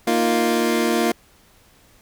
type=chord; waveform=25% pulse; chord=Bb suspended fourth; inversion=none; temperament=equal; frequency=233.1 / 311.1 / 349.2 Hz; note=Bb3 / Eb4 / F4; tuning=0 / 0 / 0 cents; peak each=-17 / -21 / -17 dBFS; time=0.07-1.12 s; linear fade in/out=5 ms; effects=pink hiss -54 dBFS RMS until 2.01 s